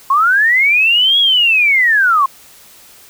sine linear two-way sweep, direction up then down, 1052 to 3353 to 1052 Hz, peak -8 dBFS, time 0.1-2.26 s, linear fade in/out 5 ms, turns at 1.19 s, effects white hiss -42 dBFS RMS until 3.09 s

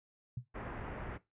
sine tone with exponential decay, 123.47 Hz, B2, in tune, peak -33 dBFS, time 0.37-0.45 s, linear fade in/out 5 ms, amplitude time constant 17 ms
pink low-pass noise, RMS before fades -43 dBFS, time 0.54-1.18 s, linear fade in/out 20 ms, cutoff 2000 Hz, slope 24 dB/octave
effects noise-tail reverb RT60 0.2 s tail -17 dB re dry + resampled to 8000 Hz

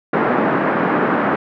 pink band-pass noise, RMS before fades -17 dBFS, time 0.13-1.36 s, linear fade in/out 5 ms, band 190 to 1700 Hz, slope 24 dB/octave, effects none

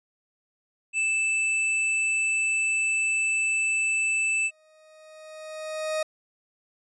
square tone, 2637 Hz, E7, in tune, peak -23 dBFS, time 0.93-4.51 s, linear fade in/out 50 ms
40% pulse tone with exponential growth, 624 Hz, D#5, 5 cents sharp, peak -23 dBFS, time 4.37-6.03 s, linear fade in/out 5 ms, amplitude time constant 360 ms
effects resampled to 24000 Hz

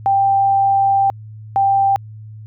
sine tone bursts at uneven times, 787 Hz, G5, 7 cents sharp, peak -11 dBFS, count 2, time 0.06-1.1 / 1.56-1.96 s, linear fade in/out 0 ms, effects added 108 Hz sine -32 dBFS peak until 2.46 s

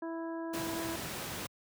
harmonic tone, 329.6 Hz, E4, in tune, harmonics 1 / 2 / 3 / 4 / 5, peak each -37 / -43 / -45 / -56 / -51 dBFS, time 0.02-0.96 s, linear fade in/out 5 ms
pink noise, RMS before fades -39 dBFS, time 0.53-1.47 s, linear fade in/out 10 ms
effects high-pass 100 Hz 12 dB/octave

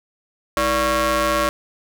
sawtooth ring-modulated tone, 261.6 Hz, C4, in tune, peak -10 dBFS, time 0.57-1.49 s, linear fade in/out 0 ms, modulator 844 Hz, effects none

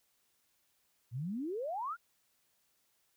sine exponential sweep, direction up, 110 to 1480 Hz, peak -35 dBFS, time 1.11-1.97 s, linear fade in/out 50 ms, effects white hiss -75 dBFS RMS until 3.16 s

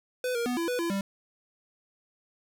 square tone with pitch steps, 502 / 470.2 / 246.7 / 336.2 / 493.6 / 338.3 / 197 Hz, B4 / A#4 / B3 / E4 / B4 / E4 / G3, +28 / +15 / -2 / +34 / -1 / +45 / +9 cents, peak -28 dBFS, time 0.24-1.01 s, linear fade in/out 2 ms, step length 110 ms, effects none

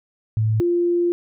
sine tone pair in turn, 109.5 / 347.6 Hz, A2 / F4, -8 / -8 cents, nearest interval octave + minor sixth, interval 2000 cents, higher second, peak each -16 dBFS, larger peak neither, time 0.37-0.6 / 0.6-1.12 s, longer second, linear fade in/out 0 ms, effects none

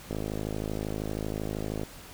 click train, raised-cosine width 2 ms, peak -19 dBFS, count 92, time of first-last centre 0.11-1.833 s, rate 52.8 Hz, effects pink hiss -47 dBFS RMS until 2.13 s

